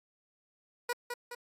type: tone with echo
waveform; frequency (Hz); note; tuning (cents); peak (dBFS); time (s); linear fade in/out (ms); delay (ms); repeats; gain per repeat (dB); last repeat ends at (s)
15% pulse; 484.1; B4; -35; -24; 0.89-0.93; 5; 210; 2; -5; 1.35
effects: AAC 48 kbps